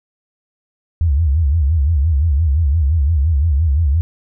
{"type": "tone with vibrato", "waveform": "sine", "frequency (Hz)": 75.6, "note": "D#2", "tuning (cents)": -49, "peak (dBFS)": -11, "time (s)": [1.01, 4.01], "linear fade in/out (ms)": 0, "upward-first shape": "sine", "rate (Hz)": 5.8, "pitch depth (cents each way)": 210, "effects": []}